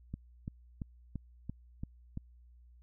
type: click train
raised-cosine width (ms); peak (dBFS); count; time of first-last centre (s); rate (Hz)
5; -26; 7; 0.14-2.174; 2.95
effects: added 60 Hz sine -56 dBFS peak until 2.82 s